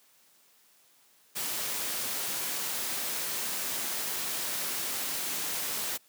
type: noise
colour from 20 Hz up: white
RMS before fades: -33 dBFS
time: 1.35-5.98 s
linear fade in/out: 20 ms
effects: white hiss -63 dBFS RMS until 6.08 s + high-pass 150 Hz 12 dB/octave